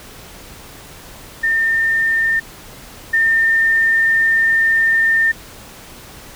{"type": "tone pair in turn", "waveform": "sine", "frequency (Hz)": [1809, 1809], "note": ["A6", "A6"], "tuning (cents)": [48, 48], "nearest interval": "unison", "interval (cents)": 0, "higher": "neither", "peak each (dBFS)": [-13, -11], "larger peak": "second", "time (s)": [[1.43, 2.4], [3.13, 5.32]], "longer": "second", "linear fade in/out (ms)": 10, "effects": ["pink hiss -38 dBFS RMS until 6.35 s"]}